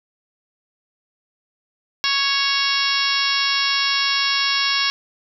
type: harmonic tone with a mistuned harmonic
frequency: 554.4 Hz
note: C#5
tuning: in tune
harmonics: 2 / 3 / 4 / 5 / 6 / 7 / 8 / 9 / 10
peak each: -26 / -26 / -26 / -26 / -26 / -26 / -26 / -26 / -26 dBFS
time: 2.04-4.9 s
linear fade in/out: 0 ms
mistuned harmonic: 9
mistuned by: +40 cents
effects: none